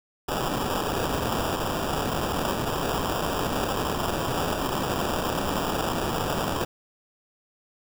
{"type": "noise with sample-and-hold", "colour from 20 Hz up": "violet", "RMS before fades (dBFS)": -27, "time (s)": [0.28, 6.65], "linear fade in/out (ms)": 10, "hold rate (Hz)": 2100, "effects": []}